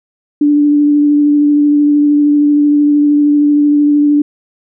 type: tone with vibrato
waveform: sine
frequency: 292.9 Hz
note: D4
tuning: 5 cents flat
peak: -6 dBFS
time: 0.41-4.22 s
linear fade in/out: 5 ms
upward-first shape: triangle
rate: 13 Hz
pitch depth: 16 cents each way
effects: none